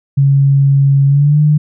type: tone with pitch glide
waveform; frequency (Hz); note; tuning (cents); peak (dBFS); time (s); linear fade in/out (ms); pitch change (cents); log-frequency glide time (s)
sine; 138.59 to 150.26; C#3 to D3; 0 to +40; -6; 0.17-1.58; 10; +140; 1.07-1.4
effects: none